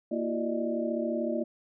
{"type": "tone cluster", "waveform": "sine", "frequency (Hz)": [233.9, 335, 368.6, 593, 629], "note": ["A#3", "E4", "F#4", "D5", "D#5"], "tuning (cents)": [6, 28, -7, 17, 19], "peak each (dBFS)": [-32, -33, -38, -33, -37], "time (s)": [0.11, 1.44], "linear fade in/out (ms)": 10, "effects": []}